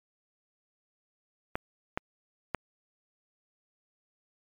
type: clicks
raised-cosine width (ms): 0.5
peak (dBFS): -14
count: 3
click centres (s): 1.555 / 1.975 / 2.547
effects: MP3 64 kbps